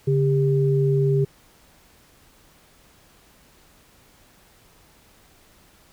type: tone pair together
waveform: sine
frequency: 141 / 398.8 Hz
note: C#3 / G4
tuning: +30 / +30 cents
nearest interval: octave + tritone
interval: 1800 cents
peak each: -18 / -21 dBFS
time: 0.07-1.25 s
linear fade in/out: 10 ms
effects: pink hiss -55 dBFS RMS until 5.92 s